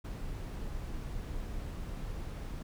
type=noise; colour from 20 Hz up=brown; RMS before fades=-39 dBFS; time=0.04-2.63 s; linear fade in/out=10 ms; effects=none